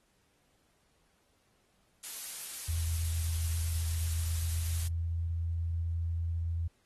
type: noise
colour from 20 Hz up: blue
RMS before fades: -39 dBFS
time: 2.03-4.88 s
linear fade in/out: 10 ms
type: tone with pitch glide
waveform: sine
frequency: 82.2 to 83.69 Hz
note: E2 to E2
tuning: -4 to +27 cents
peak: -30 dBFS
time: 2.68-6.68 s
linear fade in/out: 10 ms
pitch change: +31 cents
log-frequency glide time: 4.37-5.06 s
effects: pink hiss -72 dBFS RMS until 6.85 s + AAC 32 kbps